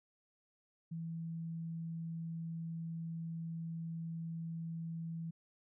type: tone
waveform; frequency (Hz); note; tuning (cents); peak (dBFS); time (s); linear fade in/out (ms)
sine; 164.81; E3; 0; -39; 0.91-5.31; 10
effects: none